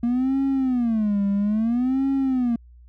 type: tone with vibrato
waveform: triangle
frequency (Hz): 233.1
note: A#3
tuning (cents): 0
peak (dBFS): -16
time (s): 0.03-2.56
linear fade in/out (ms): 5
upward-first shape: sine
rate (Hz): 0.6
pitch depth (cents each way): 270
effects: tanh soft clip ceiling -13 dBFS + added 60 Hz sine -45 dBFS peak until 2.88 s